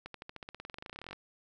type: accelerating click train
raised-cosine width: 0.3 ms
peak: -27 dBFS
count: 25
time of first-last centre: 0.06-1.13 s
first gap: 83 ms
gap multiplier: 0.94
effects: none